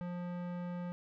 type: tone with low-pass filter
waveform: square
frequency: 176.5 Hz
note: F3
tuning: 19 cents sharp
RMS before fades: -40 dBFS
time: 0.01-0.92 s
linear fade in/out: 0 ms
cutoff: 1600 Hz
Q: 0.67
effects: none